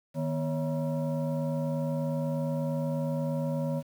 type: tone with frequency modulation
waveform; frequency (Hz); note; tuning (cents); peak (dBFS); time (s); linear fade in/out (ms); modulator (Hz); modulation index
sine; 155.8; D#3; +3; -27; 0.14-3.83; 50; 400; 1.1
effects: 9-bit